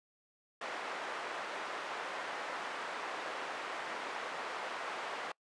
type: band-pass noise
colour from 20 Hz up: white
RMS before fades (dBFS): -41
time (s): 0.61-5.32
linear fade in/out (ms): 5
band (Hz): 480 to 1500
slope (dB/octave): 12
effects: noise-tail reverb RT60 0.1 s tail -26 dB re dry + resampled to 22050 Hz